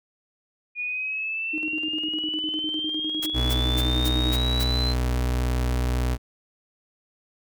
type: exponential sweep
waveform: sine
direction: up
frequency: 2442 to 4100 Hz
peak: -26 dBFS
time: 0.75-4.95 s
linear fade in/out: 50 ms
type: tone with tremolo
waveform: sine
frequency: 309.6 Hz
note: D#4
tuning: 9 cents flat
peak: -28 dBFS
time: 1.53-4.36 s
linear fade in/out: 10 ms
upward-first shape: square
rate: 9.9 Hz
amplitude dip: 75%
type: noise bursts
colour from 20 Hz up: white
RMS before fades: -32 dBFS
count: 6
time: 3.22-4.64 s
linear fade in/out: 10 ms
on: 45 ms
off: 230 ms
type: tone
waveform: 35% pulse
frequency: 61.8 Hz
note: B1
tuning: 2 cents sharp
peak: -20 dBFS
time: 3.33-6.18 s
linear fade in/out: 50 ms
effects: none